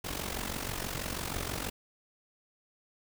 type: noise with amplitude modulation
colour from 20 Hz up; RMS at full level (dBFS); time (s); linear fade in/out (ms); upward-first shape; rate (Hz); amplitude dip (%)
pink; -33; 0.04-1.7; 10; sine; 46.2; 75
effects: none